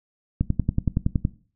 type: click train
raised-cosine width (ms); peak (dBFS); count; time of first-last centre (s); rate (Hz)
5; -8; 10; 0.41-1.251; 10.7
effects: noise-tail reverb RT60 0.4 s tail -18 dB re dry